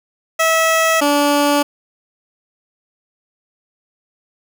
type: tone pair in turn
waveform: 15% pulse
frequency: 649 / 289.1 Hz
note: E5 / D4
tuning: -27 / -27 cents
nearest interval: octave + major second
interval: 1400 cents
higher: first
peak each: -6 dBFS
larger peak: neither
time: 0.39-1.01 / 1.01-1.63 s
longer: neither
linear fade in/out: 10 ms
effects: none